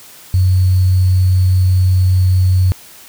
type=tone with sample-and-hold; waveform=sine; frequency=92.5 Hz; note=F#2; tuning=in tune; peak=-8 dBFS; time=0.34-2.72 s; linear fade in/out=0 ms; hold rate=4410 Hz; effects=white hiss -39 dBFS RMS until 3.08 s